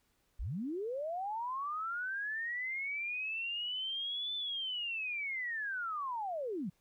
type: linear two-way sweep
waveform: sine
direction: up then down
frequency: 30.4 to 3537 to 154.2 Hz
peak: -35 dBFS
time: 0.39-6.7 s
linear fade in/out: 10 ms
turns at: 4.35 s
effects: pink hiss -75 dBFS RMS until 6.8 s